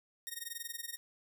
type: tone with amplitude modulation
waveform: 5% pulse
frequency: 1860 Hz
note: A#6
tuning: 4 cents flat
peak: -27 dBFS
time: 0.27-0.97 s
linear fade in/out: 0 ms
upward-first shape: sine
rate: 21.2 Hz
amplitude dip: 90%
effects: none